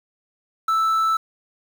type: tone with quantisation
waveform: triangle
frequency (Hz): 1318.5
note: E6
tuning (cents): 0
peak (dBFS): -15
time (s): 0.68-1.17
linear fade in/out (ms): 5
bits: 7
effects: none